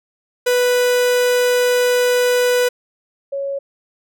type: tone pair in turn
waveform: 45% pulse / sine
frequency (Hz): 493.9 / 554.4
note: B4 / C#5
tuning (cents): 0 / 0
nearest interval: major second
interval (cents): 200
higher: second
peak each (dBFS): -13 / -20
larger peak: first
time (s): 0.46-2.69 / 3.32-3.59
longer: first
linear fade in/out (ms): 10
effects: none